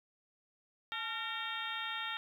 harmonic tone with a mistuned harmonic, 458.2 Hz, A#4, 30 cents flat, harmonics 2 / 3 / 4 / 5 / 6 / 7 / 8, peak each -46 / -42 / -43 / -47 / -47 / -44 / -44 dBFS, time 0.92-2.17 s, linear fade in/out 0 ms, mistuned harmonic 2, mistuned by -88 cents, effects 11-bit

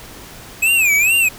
square tone with vibrato, 2512 Hz, D#7, 16 cents sharp, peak -12 dBFS, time 0.62-1.29 s, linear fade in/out 10 ms, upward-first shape sine, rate 2.3 Hz, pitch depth 180 cents each way, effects pink hiss -37 dBFS RMS until 1.38 s

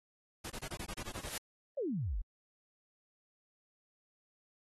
pink noise bursts, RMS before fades -43 dBFS, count 10, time 0.44-1.295 s, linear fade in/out 10 ms, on 63 ms, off 25 ms
white noise with exponential growth, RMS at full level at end -35 dBFS, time 1.04-1.38 s, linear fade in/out 5 ms, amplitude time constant 72 ms
sine exponential sweep, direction down, 608 to 36 Hz, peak -33 dBFS, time 1.77-2.22 s, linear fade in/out 10 ms
effects AAC 32 kbps

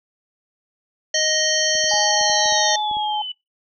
harmonic tone, 622.3 Hz, D#5, in tune, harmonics 1 / 3 / 5 / 7 / 9 / 10, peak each -24 / -24 / -24 / -24 / -24 / -24 dBFS, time 1.14-2.76 s, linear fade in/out 5 ms
clicks, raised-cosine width 2 ms, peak -27 dBFS, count 9, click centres 1.753 / 1.842 / 1.938 / 2.212 / 2.299 / 2.458 / 2.524 / 2.913 / 2.969 s
sine exponential sweep, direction down, 4728 to 2960 Hz, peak -26 dBFS, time 1.89-3.32 s, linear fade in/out 5 ms
sine tone with pitch glide, 835 to 846.2 Hz, G#5 to G#5, +9 to +32 cents, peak -21 dBFS, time 1.91-3.22 s, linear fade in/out 5 ms, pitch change +23 cents, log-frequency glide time 2.37-2.45 s
effects noise-tail reverb RT60 0.2 s tail -23 dB re dry

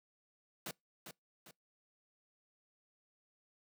pink noise with echo, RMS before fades -42 dBFS, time 0.66-0.71 s, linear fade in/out 2 ms, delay 400 ms, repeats 2, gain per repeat -7 dB, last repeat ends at 1.51 s, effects noise-tail reverb RT60 0.2 s tail -26 dB re dry + high-pass 150 Hz 12 dB/octave

